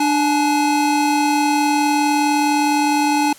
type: tone pair together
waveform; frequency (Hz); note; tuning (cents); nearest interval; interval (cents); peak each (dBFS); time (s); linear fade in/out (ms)
square; 295.9 / 848; D4 / G#5; +13 / +36; octave + tritone; 1823; -18; 0-3.33; 5
effects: white hiss -43 dBFS RMS until 3.38 s + low-pass 12000 Hz 12 dB/octave